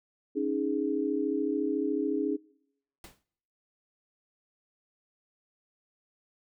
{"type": "chord", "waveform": "sine", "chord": "C# suspended second", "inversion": "none", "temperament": "equal", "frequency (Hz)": [277.2, 311.1, 415.3], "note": ["C#4", "D#4", "G#4"], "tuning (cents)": [0, 0, 0], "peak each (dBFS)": -31, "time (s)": [0.35, 2.37], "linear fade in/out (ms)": 20}
{"type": "noise with exponential decay", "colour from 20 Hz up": "pink", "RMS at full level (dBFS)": -44, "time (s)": [3.04, 3.23], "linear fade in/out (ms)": 2, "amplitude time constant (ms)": 41}
{"effects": ["noise-tail reverb RT60 0.8 s tail -25 dB re dry"]}